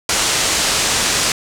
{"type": "low-pass noise", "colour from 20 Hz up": "white", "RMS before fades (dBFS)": -17, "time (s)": [0.09, 1.32], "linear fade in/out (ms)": 2, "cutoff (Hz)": 8200, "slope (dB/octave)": 24, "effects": []}